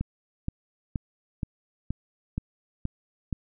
click train, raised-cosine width 5 ms, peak -16 dBFS, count 8, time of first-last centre 0.01-3.328 s, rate 2.11 Hz, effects none

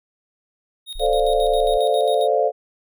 square tone with tremolo, 3729 Hz, A#7, in tune, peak -29 dBFS, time 0.86-2.28 s, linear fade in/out 50 ms, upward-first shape square, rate 7.4 Hz, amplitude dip 70%
sine tone, 27.33 Hz, A0, 11 cents flat, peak -27 dBFS, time 0.95-1.78 s, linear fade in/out 10 ms
sine chord, D minor seventh, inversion second, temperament equal, 440 / 523.3 / 587.3 / 698.5 Hz, A4 / C5 / D5 / F5, 0 / 0 / 0 / 0 cents, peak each -21 dBFS, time 0.99-2.52 s, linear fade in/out 50 ms
effects none

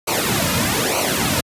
pink noise with flanger, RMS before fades -19 dBFS, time 0.07-1.41 s, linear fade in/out 10 ms, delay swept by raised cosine 0.57 to 2.67 ms, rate 1.1 Hz, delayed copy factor -0.8, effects high-pass 80 Hz 12 dB/octave + resampled to 32000 Hz

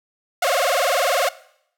sawtooth tone with vibrato, 622.3 Hz, D#5, in tune, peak -13 dBFS, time 0.42-1.29 s, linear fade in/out 5 ms, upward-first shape sine, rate 20 Hz, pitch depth 290 cents each way, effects noise-tail reverb RT60 0.7 s tail -19 dB re dry

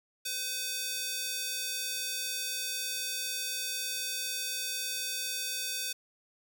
square tone with high-pass filter, 509 Hz, C5, 48 cents flat, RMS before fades -35 dBFS, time 0.25-5.93 s, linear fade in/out 10 ms, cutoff 3800 Hz, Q 0.85, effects none

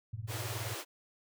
sine tone with tremolo, 110 Hz, A2, in tune, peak -33 dBFS, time 0.13-0.75 s, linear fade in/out 5 ms, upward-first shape triangle, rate 19 Hz, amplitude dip 100%
pink high-pass noise, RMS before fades -41 dBFS, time 0.27-0.85 s, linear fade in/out 50 ms, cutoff 300 Hz, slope 96 dB/octave
effects none

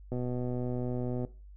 click train, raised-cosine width 2 ms, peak -22 dBFS, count 141, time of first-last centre 0.12-1.249 s, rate 124 Hz, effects noise-tail reverb RT60 0.3 s tail -17 dB re dry + added 49 Hz sine -47 dBFS peak until 1.56 s

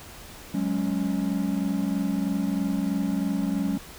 triangle chord, F# suspended second, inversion none, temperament just, 185 / 208.1 / 277.5 Hz, F#3 / G#3 / C#4, 0 / +4 / +2 cents, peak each -26 dBFS, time 0.54-3.78 s, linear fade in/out 5 ms, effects pink hiss -44 dBFS RMS until 3.98 s

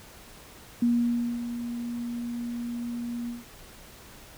sine tone with ADSR envelope, 238 Hz, A#3, 36 cents sharp, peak -19 dBFS, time 0.82-3.44 s, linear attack 5 ms, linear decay 570 ms, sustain -11 dB, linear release 160 ms, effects pink hiss -49 dBFS RMS until 4.37 s

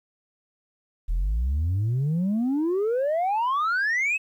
sine exponential sweep, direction up, 38.22 to 2637 Hz, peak -19 dBFS, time 1.08-4.18 s, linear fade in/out 20 ms, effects tanh soft clip ceiling -20 dBFS + 10-bit

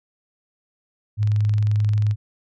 sine tone, 105.3 Hz, G#2, 24 cents sharp, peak -16 dBFS, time 1.17-2.16 s, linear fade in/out 50 ms
click train, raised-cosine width 0.2 ms, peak -22 dBFS, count 21, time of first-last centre 1.23-2.111 s, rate 22.7 Hz
effects none

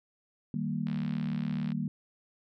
sine chord, Eb major, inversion none, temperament equal, 155.56 / 196 / 233.1 Hz, Eb3 / G3 / Bb3, 0 / 0 / 0 cents, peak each -34 dBFS, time 0.54-1.88 s, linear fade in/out 2 ms
click train, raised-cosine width 0.3 ms, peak -30 dBFS, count 58, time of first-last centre 0.87-1.719 s, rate 67.1 Hz
effects none

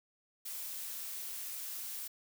blue noise, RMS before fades -42 dBFS, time 0.45-2.08 s, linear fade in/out 10 ms, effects none

